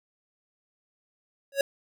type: tone with exponential growth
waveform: square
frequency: 554.4 Hz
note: C#5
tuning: in tune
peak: -17 dBFS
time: 1.52-1.61 s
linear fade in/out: 2 ms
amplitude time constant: 19 ms
effects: none